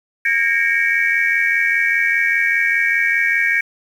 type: tone cluster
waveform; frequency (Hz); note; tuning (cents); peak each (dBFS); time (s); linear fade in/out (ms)
sine; 1626 / 1853 / 2218 / 2303; G#6 / A#6 / C#7 / D7; -37 / -11 / 0 / -34; -19; 0.25-3.61; 5
effects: tanh soft clip ceiling -4 dBFS + 7-bit